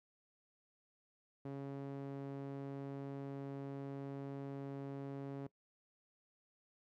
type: tone with band-pass filter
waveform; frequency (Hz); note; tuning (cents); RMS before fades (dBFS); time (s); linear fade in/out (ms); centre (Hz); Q
sawtooth; 138.4; C#3; -2; -45; 1.45-5.47; 5; 330; 0.95
effects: noise-tail reverb RT60 0.1 s tail -21 dB re dry